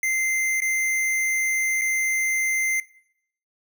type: tone with dropouts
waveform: square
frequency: 2082 Hz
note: C7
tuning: 9 cents flat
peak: -22 dBFS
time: 0.03-2.8 s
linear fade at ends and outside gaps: 2 ms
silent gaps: 0.604-0.619 / 1.813-1.817 s
effects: noise-tail reverb RT60 0.7 s tail -19 dB re dry